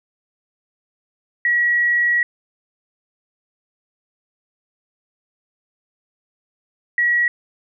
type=tone pair in turn; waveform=sine; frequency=1919 / 1919 Hz; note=A#6 / A#6; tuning=+50 / +50 cents; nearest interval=unison; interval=0 cents; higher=neither; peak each=-14 dBFS; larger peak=neither; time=1.45-2.23 / 6.98-7.28 s; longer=first; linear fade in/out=2 ms; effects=none